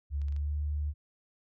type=tone with pitch glide; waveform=sine; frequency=71.6 to 73.95 Hz; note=D2 to D2; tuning=-43 to +13 cents; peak=-29 dBFS; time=0.1-0.94 s; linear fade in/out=50 ms; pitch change=+56 cents; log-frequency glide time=0.27-0.54 s
type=clicks; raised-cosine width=0.2 ms; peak=-39 / -39 / -41 / -38 dBFS; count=4; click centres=0.217 / 0.284 / 0.324 / 0.364 s
effects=none